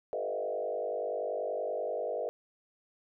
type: tone with frequency modulation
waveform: sine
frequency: 554 Hz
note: C#5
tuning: 1 cent flat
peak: -31 dBFS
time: 0.13-2.29 s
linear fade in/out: 0 ms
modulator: 50.4 Hz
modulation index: 2.6
effects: none